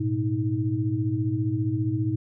sine tone cluster, 106.7 / 121.6 / 315 Hz, G#2 / B2 / D#4, +47 / -26 / +21 cents, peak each -27 dBFS, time 0-2.16 s, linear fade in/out 10 ms, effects none

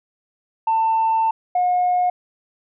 sine tone pair in turn, 894 / 720.5 Hz, A5 / F#5, +27 / -46 cents, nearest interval major third, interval 373 cents, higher first, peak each -14 dBFS, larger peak neither, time 0.67-1.31 / 1.55-2.1 s, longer first, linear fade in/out 5 ms, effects tanh soft clip ceiling -12 dBFS

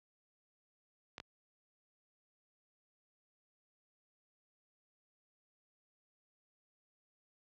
clicks, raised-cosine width 0.2 ms, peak -26 dBFS, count 2, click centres 1.181 / 1.201 s, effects high-pass 60 Hz 12 dB/octave + low-pass 5000 Hz 12 dB/octave

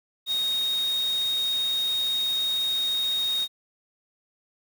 sine tone in noise, 3729 Hz, A#7, in tune, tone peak -23 dBFS, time 0.26-3.48 s, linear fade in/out 50 ms, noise white, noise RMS -39 dBFS, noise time 0.26-3.48 s, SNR +13 dB, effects none

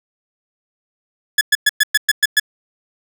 sawtooth tone bursts, 1706 Hz, G#6, 46 cents sharp, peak -6 dBFS, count 8, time 1.38-2.398 s, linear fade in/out 5 ms, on 31 ms, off 110 ms, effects none

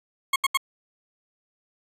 20% pulse tone bursts, 1088 Hz, C#6, 33 cents flat, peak -14 dBFS, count 3, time 0.33-0.574 s, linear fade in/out 5 ms, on 30 ms, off 77 ms, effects resampled to 32000 Hz

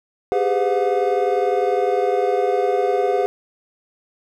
triangle tone cluster, 394.5 / 414.3 / 506 / 718 Hz, G4 / G#4 / B4 / F5, +11 / -4 / +42 / +48 cents, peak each -20 dBFS, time 0.32-3.26 s, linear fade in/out 0 ms, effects none

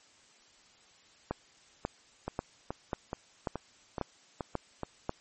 two click trains, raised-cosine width 1 ms, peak -20 / -17 dBFS, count 7 / 8, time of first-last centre 2.28-4.833 / 1.31-5.094 s, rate 2.35 / 1.85 Hz, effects white hiss -61 dBFS RMS until 5.2 s + MP3 32 kbps

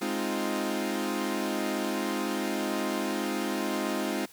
sawtooth chord, F minor seventh, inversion first, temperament equal, 207.7 / 261.6 / 311.1 / 349.2 Hz, Ab3 / C4 / Eb4 / F4, 0 / 0 / 0 / 0 cents, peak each -30 dBFS, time 0.01-4.26 s, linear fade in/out 10 ms, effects white hiss -54 dBFS RMS until 4.32 s

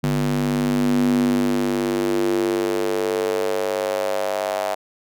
square tone with high-pass filter sweep, 49.23 Hz, G1, 8 cents sharp, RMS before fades -21 dBFS, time 0.03-4.75 s, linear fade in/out 10 ms, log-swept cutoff 180 to 670 Hz, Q 5, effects none

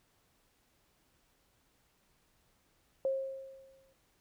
sine tone with exponential decay, 536 Hz, C5, 42 cents sharp, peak -27 dBFS, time 3.05-3.93 s, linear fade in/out 1 ms, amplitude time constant 190 ms, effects pink hiss -72 dBFS RMS until 4.2 s

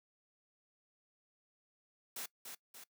white noise with echo, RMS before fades -43 dBFS, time 2.16-2.26 s, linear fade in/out 5 ms, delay 290 ms, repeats 2, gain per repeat -5 dB, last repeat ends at 2.84 s, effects noise-tail reverb RT60 0.1 s tail -21 dB re dry + high-pass 200 Hz 12 dB/octave

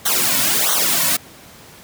white noise with flanger, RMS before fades -17 dBFS, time 0.05-1.17 s, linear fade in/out 10 ms, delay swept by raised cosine 0.4 to 2.5 ms, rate 1.5 Hz, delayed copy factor -0.95, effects pink hiss -42 dBFS RMS until 1.83 s + high-pass 80 Hz 12 dB/octave

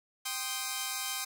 5% pulse chord, C minor, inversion second, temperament equal, 784 / 1046.5 / 1244.5 Hz, G5 / C6 / Eb6, 0 / 0 / 0 cents, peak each -26 dBFS, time 0.25-1.25 s, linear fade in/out 10 ms, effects none

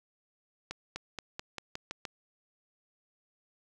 accelerating click train, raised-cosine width 0.2 ms, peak -20 dBFS, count 8, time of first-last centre 0.71-2.052 s, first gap 250 ms, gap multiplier 0.91, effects none

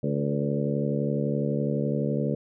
harmonic tone with a mistuned harmonic, 71.9 Hz, D2, 36 cents flat, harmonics 2 / 3 / 4 / 5 / 6 / 7 / 8, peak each -28 / -29 / -33 / -37 / -33 / -33 / -35 dBFS, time 0.03-2.35 s, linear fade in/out 5 ms, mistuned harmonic 7, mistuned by -29 cents, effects none

